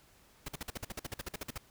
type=noise bursts; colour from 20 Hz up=pink; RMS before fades=-39 dBFS; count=16; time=0.46-1.579 s; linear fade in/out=5 ms; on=24 ms; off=49 ms; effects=pink hiss -63 dBFS RMS until 1.7 s